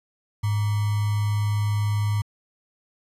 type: tone with sample-and-hold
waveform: sine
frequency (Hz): 104.1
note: G#2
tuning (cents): +5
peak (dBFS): -20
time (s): 0.43-2.22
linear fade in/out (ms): 10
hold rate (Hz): 1050
effects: resampled to 32000 Hz

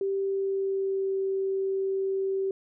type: tone with pitch glide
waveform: sine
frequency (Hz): 391.1 to 386.4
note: G4 to G4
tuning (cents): -4 to -25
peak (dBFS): -25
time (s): 0.01-2.51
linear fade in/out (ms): 2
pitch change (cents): -21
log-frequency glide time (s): 0.17-1.17
effects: none

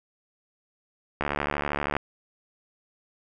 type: click train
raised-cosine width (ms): 0.5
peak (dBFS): -11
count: 56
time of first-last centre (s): 1.21-1.967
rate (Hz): 72.7
effects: none

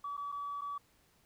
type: tone with dropouts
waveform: sine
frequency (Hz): 1144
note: D6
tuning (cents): -46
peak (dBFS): -36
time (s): 0.04-0.78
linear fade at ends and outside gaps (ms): 5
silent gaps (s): 0.169-0.176 / 0.319-0.323 / 0.611-0.617
effects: tanh soft clip ceiling -32 dBFS + pink hiss -69 dBFS RMS until 1.25 s

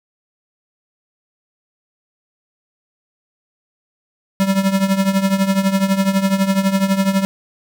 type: tone with tremolo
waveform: square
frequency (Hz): 193.8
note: G3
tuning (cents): -20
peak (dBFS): -11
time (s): 4.4-7.25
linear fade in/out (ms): 0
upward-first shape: triangle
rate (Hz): 12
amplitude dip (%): 80
effects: none

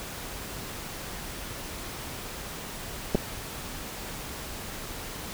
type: clicks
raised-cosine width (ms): 2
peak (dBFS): -10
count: 2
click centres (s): 3.148 / 3.153
effects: pink hiss -38 dBFS RMS until 5.33 s

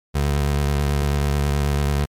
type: tone with vibrato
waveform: 25% pulse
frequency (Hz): 71.7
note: D2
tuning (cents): -41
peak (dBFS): -14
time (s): 0.14-2.06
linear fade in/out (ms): 20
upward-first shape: sine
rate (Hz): 9.2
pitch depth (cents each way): 32
effects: MP3 96 kbps

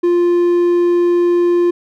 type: tone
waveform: triangle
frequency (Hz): 349.2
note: F4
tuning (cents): 0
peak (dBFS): -8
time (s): 0.03-1.71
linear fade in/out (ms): 10
effects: none

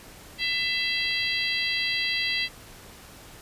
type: harmonic tone with a mistuned harmonic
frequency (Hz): 668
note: E5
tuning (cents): +23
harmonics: 3 / 4 / 5 / 6 / 7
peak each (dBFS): -29 / -30 / -31 / -32 / -32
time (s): 0.38-2.49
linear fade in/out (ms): 50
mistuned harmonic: 5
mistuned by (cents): -48
effects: pink hiss -47 dBFS RMS until 3.41 s + resampled to 32000 Hz

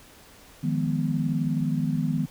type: chord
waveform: sine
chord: F half-diminished seventh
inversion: third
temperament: equal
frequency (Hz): 155.56 / 174.61 / 207.7 / 246.9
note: Eb3 / F3 / Ab3 / Cb4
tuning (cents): 0 / 0 / 0 / 0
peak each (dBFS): -26 / -30 / -31 / -28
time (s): 0.63-2.26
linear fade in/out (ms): 10
effects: pink hiss -51 dBFS RMS until 2.3 s

